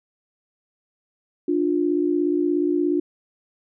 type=tone pair together; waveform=sine; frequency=296.2 / 353.1 Hz; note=D4 / F4; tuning=+15 / +19 cents; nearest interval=minor third; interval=304 cents; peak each=-21 / -21 dBFS; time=1.48-3 s; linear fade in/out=5 ms; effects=none